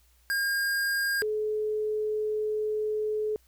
square / sine tone pair in turn, 1615 / 427.8 Hz, G#6 / A4, -49 / -49 cents, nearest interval octave + major seventh, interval 2300 cents, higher first, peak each -26 dBFS, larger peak neither, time 0.3-1.22 / 1.22-3.36 s, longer second, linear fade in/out 0 ms, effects added 60 Hz sine -61 dBFS peak until 3.47 s + white hiss -66 dBFS RMS until 3.47 s

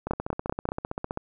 two click trains, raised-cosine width 1 ms, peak -16 / -11 dBFS, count 18 / 4, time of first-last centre 0.07-1.174 / 0.11-0.689 s, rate 15.4 / 5.18 Hz, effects none

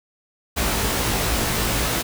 pink noise with comb filter, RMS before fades -22 dBFS, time 0.56-2.03 s, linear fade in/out 20 ms, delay 18 ms, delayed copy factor +0.85, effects none

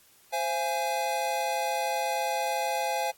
square chord, F minor, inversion second, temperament equal with one note detuned, 523.3 / 682.5 / 830.6 Hz, C5 / F5 / Ab5, 0 / -40 / 0 cents, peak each -34 / -33 / -30 dBFS, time 0.32-3.12 s, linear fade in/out 20 ms, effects white hiss -59 dBFS RMS until 3.17 s + AAC 64 kbps

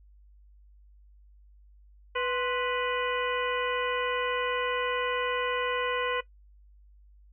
harmonic tone with a mistuned harmonic, 493.9 Hz, B4, in tune, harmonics 1 / 2 / 3 / 4 / 5 / 6, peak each -30 / -33 / -35 / -36 / -37 / -38 dBFS, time 2.15-6.21 s, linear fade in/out 10 ms, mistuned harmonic 2, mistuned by +94 cents, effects noise-tail reverb RT60 0.1 s tail -18 dB re dry + added 50 Hz sine -53 dBFS peak until 7.32 s

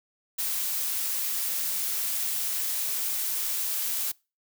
blue noise, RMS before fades -29 dBFS, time 0.38-4.12 s, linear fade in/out 10 ms, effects noise-tail reverb RT60 0.3 s tail -25 dB re dry

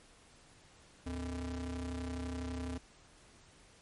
square ring-modulated tone, 91 Hz, F#2, 28 cents flat, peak -35 dBFS, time 1.06-2.78 s, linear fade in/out 5 ms, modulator 166 Hz, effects pink hiss -61 dBFS RMS until 3.81 s + MP3 48 kbps

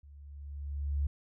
sine tone with level ramp, 71.4 Hz, D2, 48 cents flat, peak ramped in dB -51 to -26 dBFS, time 0.03-1.07 s, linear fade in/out 5 ms, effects none

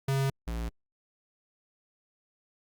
square tone pair in turn, 135.9 / 57.29 Hz, C#3 / A#1, -34 / -29 cents, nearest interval octave + minor third, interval 1495 cents, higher first, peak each -26 / -32 dBFS, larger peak first, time 0.08-0.3 / 0.47-0.69 s, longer neither, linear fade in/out 5 ms, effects Opus 48 kbps

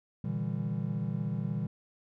triangle chord, E half-diminished seventh, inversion second, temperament just, 118.67 / 148.33 / 164.81 / 197.78 Hz, Bb2 / D3 / E3 / G3, +31 / +18 / 0 / +16 cents, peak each -34 dBFS, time 0.24-1.67 s, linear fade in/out 5 ms, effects none

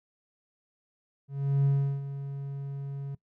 triangle tone with ADSR envelope, 139.1 Hz, C#3, 6 cents sharp, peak -17 dBFS, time 1.28-3.15 s, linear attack 370 ms, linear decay 360 ms, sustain -14 dB, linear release 5 ms, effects noise-tail reverb RT60 0.1 s tail -21 dB re dry + tanh soft clip ceiling -15 dBFS

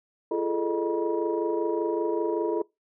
sine tone cluster, 340.9 / 413.8 / 439 / 614 / 962 Hz, F4 / G#4 / A4 / D#5 / B5, -42 / -6 / -4 / -23 / -46 cents, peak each -28 / -31 / -28 / -34 / -34 dBFS, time 0.31-2.62 s, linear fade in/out 5 ms, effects noise-tail reverb RT60 0.2 s tail -23 dB re dry + tanh soft clip ceiling -13 dBFS

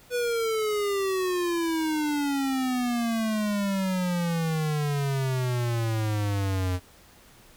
square exponential sweep, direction down, 493.9 to 89.4 Hz, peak -25 dBFS, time 0.1-6.8 s, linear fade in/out 50 ms, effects pink hiss -54 dBFS RMS until 7.56 s

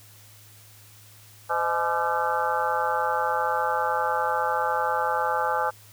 harmonic tone with a mistuned harmonic, 170.1 Hz, F3, 45 cents flat, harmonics 3 / 4 / 5 / 6 / 7 / 8 / 9, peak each -30 / -33 / -26 / -37 / -29 / -31 / -32 dBFS, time 1.49-5.71 s, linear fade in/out 20 ms, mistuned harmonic 4, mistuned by -150 cents, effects added 105 Hz sine -52 dBFS peak until 5.92 s + white hiss -52 dBFS RMS until 5.92 s

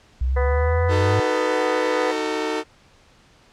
sine exponential sweep, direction up, 61.74 to 103.83 Hz, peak -18 dBFS, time 0.21-1.2 s, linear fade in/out 5 ms
harmonic tone, 248.2 Hz, B3, 9 cents sharp, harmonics 2 / 3 / 4 / 5 / 6 / 7 / 8, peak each -22 / -32 / -30 / -34 / -37 / -35 / -34 dBFS, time 0.36-2.12 s, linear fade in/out 10 ms
sawtooth chord, D# diminished, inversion none, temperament just, 311.1 / 373.4 / 448 Hz, D#4 / F#4 / A4, 0 / +16 / +31 cents, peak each -23 / -26 / -21 dBFS, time 0.88-2.64 s, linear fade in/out 50 ms
effects pink hiss -54 dBFS RMS until 3.52 s + low-pass 6000 Hz 12 dB/octave

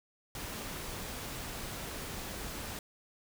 pink noise, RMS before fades -41 dBFS, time 0.35-2.79 s, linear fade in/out 2 ms, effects none

